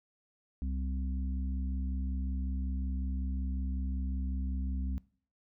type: harmonic tone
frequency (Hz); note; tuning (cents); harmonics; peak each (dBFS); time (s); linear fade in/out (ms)
65.41; C2; 0; 1 / 3 / 4; -32 / -42 / -44; 0.62-4.98; 0
effects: noise-tail reverb RT60 0.5 s tail -21 dB re dry